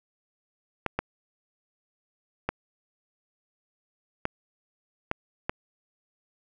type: clicks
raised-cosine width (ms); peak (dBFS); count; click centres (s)
0.5; -11; 6; 0.863 / 0.99 / 2.49 / 4.254 / 5.114 / 5.495
effects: none